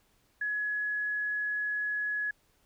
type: tone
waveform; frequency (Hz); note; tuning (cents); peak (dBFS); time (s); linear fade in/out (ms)
sine; 1688; G#6; +28; -29; 0.41-2.31; 5
effects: pink hiss -69 dBFS RMS until 2.65 s